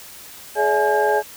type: tone cluster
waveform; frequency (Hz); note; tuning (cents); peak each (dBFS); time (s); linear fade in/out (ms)
sine; 422.2 / 573 / 660 / 844 / 1608; G#4 / D5 / E5 / G#5 / G6; +29 / -43 / +2 / +28 / +44; -19 / -22 / -25 / -19 / -24; 0.55-1.23; 50
effects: tanh soft clip ceiling -5 dBFS + white hiss -40 dBFS RMS until 1.36 s